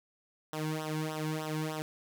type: tone with flanger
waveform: sawtooth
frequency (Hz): 155.56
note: D#3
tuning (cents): 0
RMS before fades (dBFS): -35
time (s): 0.53-1.82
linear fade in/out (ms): 0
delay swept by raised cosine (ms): 0.43 to 1.63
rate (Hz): 3.3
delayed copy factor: -0.9
effects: none